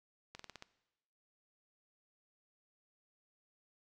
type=slowing click train; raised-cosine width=0.2 ms; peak=-30 dBFS; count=6; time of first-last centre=0.35-0.624 s; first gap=44 ms; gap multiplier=1.11; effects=noise-tail reverb RT60 1.0 s tail -18 dB re dry